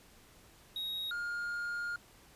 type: tone pair in turn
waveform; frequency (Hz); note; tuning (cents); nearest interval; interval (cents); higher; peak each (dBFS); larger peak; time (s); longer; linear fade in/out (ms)
triangle; 3781 / 1416.3; A#7 / F6; +24 / +24; octave + perfect fourth; 1700; first; -34 / -33; second; 0.76-1.11 / 1.11-1.96; second; 2
effects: pink hiss -60 dBFS RMS until 2.35 s + resampled to 32000 Hz